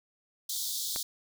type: high-pass noise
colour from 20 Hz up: pink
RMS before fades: -34 dBFS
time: 0.49-1.03 s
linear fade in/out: 5 ms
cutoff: 3400 Hz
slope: 96 dB/octave
type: click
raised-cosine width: 0.5 ms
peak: -23 dBFS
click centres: 0.961 s
effects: none